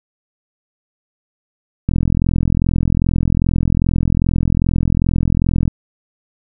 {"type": "click train", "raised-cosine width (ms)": 5, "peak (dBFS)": -3, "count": 162, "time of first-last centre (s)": [1.89, 5.678], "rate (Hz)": 42.5, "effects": []}